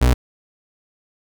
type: tone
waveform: 35% pulse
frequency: 61.74 Hz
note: B1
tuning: in tune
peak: -10 dBFS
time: 0.01-0.14 s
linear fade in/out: 10 ms
effects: none